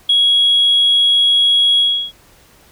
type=tone with ADSR envelope; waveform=sine; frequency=3322 Hz; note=G#7; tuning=in tune; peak=-6 dBFS; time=0.09-2.12 s; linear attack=8 ms; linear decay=4 ms; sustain=-2 dB; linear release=330 ms; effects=tanh soft clip ceiling -5 dBFS + pink hiss -48 dBFS RMS until 2.71 s